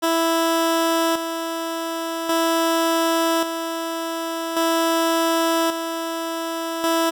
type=tone with tremolo; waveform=15% pulse; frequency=329.9 Hz; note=E4; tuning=1 cent sharp; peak=-11 dBFS; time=0.02-7.11 s; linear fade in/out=20 ms; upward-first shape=square; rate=0.44 Hz; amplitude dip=55%; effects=none